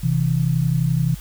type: tone pair together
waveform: sine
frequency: 130.51 / 162.2 Hz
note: C3 / E3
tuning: -4 / -28 cents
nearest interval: major third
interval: 376 cents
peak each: -19 dBFS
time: 0.03-1.15 s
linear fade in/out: 10 ms
effects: added 50 Hz sine -34 dBFS peak until 1.2 s + white hiss -43 dBFS RMS until 1.2 s

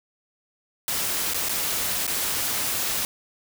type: noise with dropouts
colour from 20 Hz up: white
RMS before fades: -26 dBFS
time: 0.88-3.05 s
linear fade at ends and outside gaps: 1 ms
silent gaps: 1.336-1.344 / 1.487-1.493 / 2.067-2.077 s
effects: none

